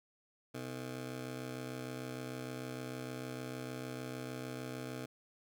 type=ring-modulated tone; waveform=20% pulse; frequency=190 Hz; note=F#3; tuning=46 cents sharp; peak=-33 dBFS; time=0.54-5.06 s; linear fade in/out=10 ms; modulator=61.7 Hz; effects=none

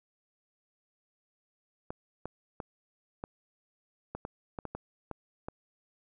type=clicks; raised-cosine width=1 ms; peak=-23 dBFS; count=11; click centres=1.905 / 2.256 / 2.602 / 3.239 / 4.15 / 4.251 / 4.588 / 4.653 / 4.75 / 5.113 / 5.485 s; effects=none

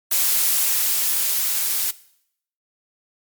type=noise with level ramp; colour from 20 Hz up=blue; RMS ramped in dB=-18 to -22 dBFS; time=0.11-1.91 s; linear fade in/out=5 ms; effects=noise-tail reverb RT60 0.7 s tail -19 dB re dry + MP3 96 kbps

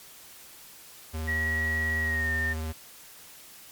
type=tone with vibrato; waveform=square; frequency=79.3 Hz; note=D#2; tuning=33 cents sharp; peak=-31 dBFS; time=1.13-2.73 s; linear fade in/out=20 ms; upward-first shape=sine; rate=18 Hz; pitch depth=21 cents each way
type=tone with pitch glide; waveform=sine; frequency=1915 to 1815.9 Hz; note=A#6 to A#6; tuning=+46 to -46 cents; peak=-26 dBFS; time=1.27-2.54 s; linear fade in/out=20 ms; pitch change=-92 cents; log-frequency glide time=2.01-2.33 s
effects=white hiss -49 dBFS RMS until 3.71 s + MP3 96 kbps

